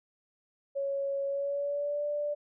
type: tone with pitch glide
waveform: sine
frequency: 554.4 to 587.4 Hz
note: C#5 to D5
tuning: 0 to 0 cents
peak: -29 dBFS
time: 0.75-2.35 s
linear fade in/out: 20 ms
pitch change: +100 cents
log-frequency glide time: 1.26-2.05 s
effects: none